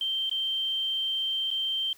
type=tone with dropouts; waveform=sine; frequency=3136 Hz; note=G7; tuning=in tune; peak=-26 dBFS; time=0.01-1.93 s; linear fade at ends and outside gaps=2 ms; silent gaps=0.296-0.313 / 1.505-1.512 s; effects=white hiss -57 dBFS RMS until 1.97 s